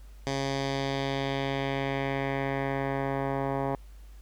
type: tone with low-pass filter sweep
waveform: 10% pulse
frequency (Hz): 136.9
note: C#3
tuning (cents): -21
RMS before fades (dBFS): -30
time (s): 0.27-3.75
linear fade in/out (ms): 0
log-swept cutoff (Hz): 5700 to 1100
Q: 1.6
effects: added 50 Hz sine -45 dBFS peak until 4.21 s + pink hiss -62 dBFS RMS until 4.21 s